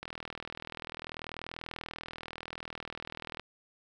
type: click train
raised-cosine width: 0.3 ms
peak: -23 dBFS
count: 137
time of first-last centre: 0.03-3.396 s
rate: 40.4 Hz
effects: none